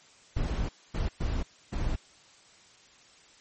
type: noise bursts at uneven times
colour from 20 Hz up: brown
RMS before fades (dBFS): -29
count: 4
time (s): 0.36-0.69 / 0.94-1.09 / 1.2-1.43 / 1.72-1.96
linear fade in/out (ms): 10
effects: white hiss -57 dBFS RMS until 3.4 s + MP3 32 kbps